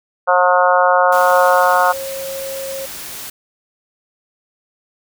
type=harmonic tone; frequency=180 Hz; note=F#3; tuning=47 cents flat; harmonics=3 / 4 / 5 / 6 / 7 / 8; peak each=-15 / -16 / -17 / -18 / -18 / -19 dBFS; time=0.27-1.93 s; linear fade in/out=20 ms
type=noise; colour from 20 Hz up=white; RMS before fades=-30 dBFS; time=1.12-3.3 s; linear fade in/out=5 ms
type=tone; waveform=sine; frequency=541 Hz; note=C#5; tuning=42 cents flat; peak=-24 dBFS; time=1.32-2.86 s; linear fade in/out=10 ms
effects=none